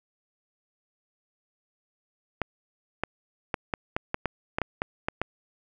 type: clicks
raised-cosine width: 0.5 ms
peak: -11 dBFS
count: 12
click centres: 2.417 / 3.036 / 3.542 / 3.738 / 3.965 / 4.144 / 4.257 / 4.585 / 4.617 / 4.819 / 5.085 / 5.216 s
effects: none